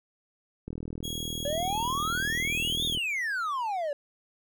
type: click train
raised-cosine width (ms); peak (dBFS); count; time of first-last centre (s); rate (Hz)
3; -24; 93; 0.68-2.974; 40.1
type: tone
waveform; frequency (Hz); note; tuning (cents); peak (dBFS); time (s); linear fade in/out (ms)
sawtooth; 3314; G#7; -4; -31; 1.03-2.96; 20
type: exponential two-way sweep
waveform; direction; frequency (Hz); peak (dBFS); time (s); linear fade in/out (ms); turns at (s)
triangle; up then down; 558 to 3700 to 558; -26; 1.45-3.93; 2; 2.85
effects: none